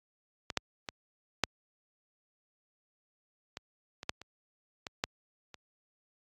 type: clicks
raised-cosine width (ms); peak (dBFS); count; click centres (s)
0.2; -18 / -10 / -19 / -7 / -22 / -24 / -13 / -29 / -21 / -11 / -29; 11; 0.502 / 0.573 / 0.888 / 1.437 / 3.571 / 4.031 / 4.094 / 4.216 / 4.868 / 5.039 / 5.543
effects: high-pass 60 Hz 12 dB/octave + AAC 64 kbps